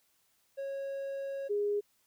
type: tone pair in turn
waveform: triangle / sine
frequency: 549 / 411.3 Hz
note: C#5 / G#4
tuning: -17 / -17 cents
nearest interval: perfect fourth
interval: 500 cents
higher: first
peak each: -33 / -28 dBFS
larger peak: second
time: 0.57-1.49 / 1.49-1.81 s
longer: first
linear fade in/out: 20 ms
effects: white hiss -72 dBFS RMS until 2.06 s